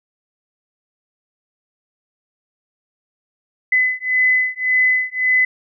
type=beating tone pair; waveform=sine; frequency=2015 / 2016.8 Hz; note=B6 / B6; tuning=+34 / +36 cents; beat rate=1.8 Hz; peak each=-17 dBFS; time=3.72-5.45 s; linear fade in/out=5 ms; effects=none